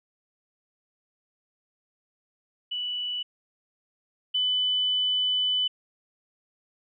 sine tone pair in turn, 2960 / 3000 Hz, F#7 / F#7, 0 / +23 cents, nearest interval unison, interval 23 cents, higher second, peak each -28 / -22 dBFS, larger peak second, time 2.71-3.23 / 4.34-5.68 s, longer second, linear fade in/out 10 ms, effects none

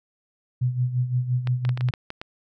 sine tone with tremolo, 125 Hz, B2, 21 cents sharp, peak -18 dBFS, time 0.61-1.91 s, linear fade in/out 10 ms, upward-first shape sine, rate 5.8 Hz, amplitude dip 70%
clicks, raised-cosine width 0.3 ms, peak -17 dBFS, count 9, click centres 1.473 / 1.651 / 1.692 / 1.775 / 1.809 / 1.887 / 1.938 / 2.104 / 2.215 s
effects none

